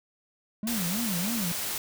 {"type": "tone with vibrato", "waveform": "triangle", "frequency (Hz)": 201.5, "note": "G3", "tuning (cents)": 48, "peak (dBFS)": -27, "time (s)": [0.63, 1.52], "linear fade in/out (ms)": 2, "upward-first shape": "sine", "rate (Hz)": 3.2, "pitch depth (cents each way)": 290}
{"type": "noise", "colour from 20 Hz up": "white", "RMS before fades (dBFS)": -32, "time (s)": [0.67, 1.78], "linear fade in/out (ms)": 2}
{"effects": []}